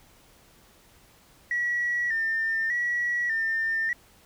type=tone with vibrato; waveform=sine; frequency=1864 Hz; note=A#6; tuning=1 cent flat; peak=-23 dBFS; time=1.51-3.93 s; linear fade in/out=2 ms; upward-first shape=square; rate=0.84 Hz; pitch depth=59 cents each way; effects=tanh soft clip ceiling -19 dBFS + pink hiss -57 dBFS RMS until 4.25 s